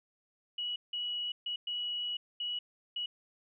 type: tone bursts at uneven times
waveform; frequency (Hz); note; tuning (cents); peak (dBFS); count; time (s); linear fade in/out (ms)
sine; 2926; F#7; -20; -33; 6; 0.58-0.76 / 0.93-1.32 / 1.46-1.56 / 1.67-2.17 / 2.4-2.59 / 2.96-3.06; 5
effects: none